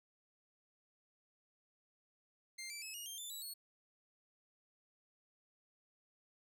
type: tone with pitch steps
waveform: 15% pulse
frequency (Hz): 2100 / 2330 / 2585 / 2869 / 3183 / 3532 / 3919 / 4348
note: C7 / D7 / E7 / F7 / G7 / A7 / B7 / C#8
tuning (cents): +6 / -14 / -34 / +46 / +26 / +6 / -14 / -34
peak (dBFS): -38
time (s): 2.58-3.54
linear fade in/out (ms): 10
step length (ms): 120
effects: none